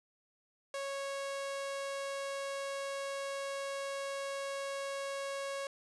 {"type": "tone", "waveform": "sawtooth", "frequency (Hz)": 552, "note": "C#5", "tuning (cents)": -7, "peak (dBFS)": -33, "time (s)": [0.74, 5.67], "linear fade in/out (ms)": 2, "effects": ["resampled to 24000 Hz", "10-bit"]}